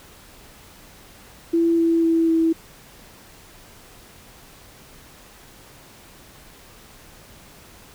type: tone with pitch steps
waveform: sine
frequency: 334.5 / 331.8 / 329.1 / 326.5 Hz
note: E4 / E4 / E4 / E4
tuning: +25 / +11 / -3 / -17 cents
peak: -15 dBFS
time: 1.53-2.53 s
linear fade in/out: 10 ms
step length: 250 ms
effects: pink hiss -47 dBFS RMS until 7.94 s